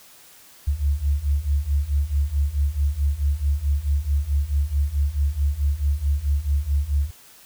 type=beating tone pair; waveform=sine; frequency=69.1 / 73.7 Hz; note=C#2 / D2; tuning=-5 / +7 cents; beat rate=4.6 Hz; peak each=-23 / -21 dBFS; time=0.67-7.11 s; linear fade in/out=10 ms; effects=white hiss -49 dBFS RMS until 7.45 s

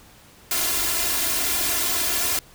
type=noise with comb filter; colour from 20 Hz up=white; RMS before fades=-23 dBFS; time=0.51-2.39 s; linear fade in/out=2 ms; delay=2.9 ms; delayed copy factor=+0.9; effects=pink hiss -50 dBFS RMS until 2.54 s

